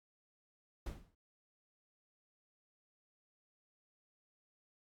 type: noise with exponential decay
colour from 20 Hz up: brown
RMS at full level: -38 dBFS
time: 0.86-1.15 s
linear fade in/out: 5 ms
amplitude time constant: 62 ms
effects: AAC 64 kbps